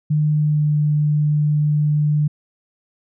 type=tone with pitch glide; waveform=sine; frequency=151.3 to 149.48 Hz; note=D#3 to D3; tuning=-48 to +31 cents; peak=-14 dBFS; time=0.1-2.28 s; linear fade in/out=10 ms; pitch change=-21 cents; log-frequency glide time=0.33-0.71 s; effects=none